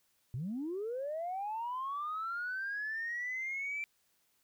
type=linear sweep; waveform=sine; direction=up; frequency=110 to 2349 Hz; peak=-34 dBFS; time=0.34-3.84 s; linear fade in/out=0 ms; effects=tanh soft clip ceiling -31 dBFS + white hiss -74 dBFS RMS until 4.43 s